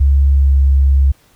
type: tone with pitch glide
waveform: sine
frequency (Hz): 69.3 to 68.35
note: C#2 to C#2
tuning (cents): 0 to -24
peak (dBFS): -7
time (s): 0-1.12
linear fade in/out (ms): 10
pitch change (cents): -24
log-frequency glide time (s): 0.29-0.56
effects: pink hiss -52 dBFS RMS until 1.35 s